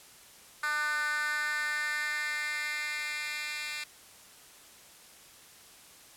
10% pulse tone with high-pass filter sweep, 299.5 Hz, D4, 34 cents sharp, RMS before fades -33 dBFS, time 0.63-3.84 s, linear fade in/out 5 ms, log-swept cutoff 1400 to 2600 Hz, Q 3.6, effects white hiss -54 dBFS RMS until 6.16 s + low-pass 12000 Hz 12 dB/octave

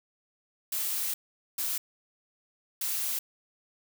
blue noise bursts at uneven times, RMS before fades -31 dBFS, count 3, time 0.72-1.14 / 1.58-1.78 / 2.81-3.19 s, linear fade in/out 5 ms, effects none

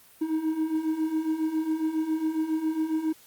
triangle beating tone pair, 311.1 / 318.4 Hz, D#4 / D#4, 0 / +40 cents, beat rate 7.3 Hz, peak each -29 / -24 dBFS, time 0.21-3.13 s, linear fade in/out 10 ms, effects white hiss -55 dBFS RMS until 3.26 s + Opus 32 kbps

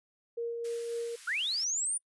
sine tone with tremolo, 467.5 Hz, A#4, 5 cents sharp, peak -31 dBFS, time 0.37-1.16 s, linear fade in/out 10 ms, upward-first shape sine, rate 3.7 Hz, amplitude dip 30%
white high-pass noise, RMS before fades -49 dBFS, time 0.64-1.65 s, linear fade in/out 10 ms, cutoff 1300 Hz, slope 24 dB/octave
sine linear sweep, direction up, 1310 to 9510 Hz, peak -29 dBFS, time 1.27-1.98 s, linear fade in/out 10 ms
effects noise-tail reverb RT60 0.1 s tail -26 dB re dry + resampled to 24000 Hz

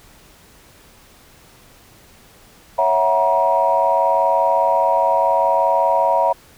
sine chord, F# dominant seventh, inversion second, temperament equal with one note detuned, 554.4 / 659.3 / 740 / 951.4 Hz, C#5 / E5 / F#5 / A#5, 0 / 0 / 0 / +35 cents, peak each -20 / -18 / -21 / -16 dBFS, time 2.78-6.33 s, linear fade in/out 10 ms, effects tanh soft clip ceiling -3 dBFS + pink hiss -48 dBFS RMS until 6.57 s

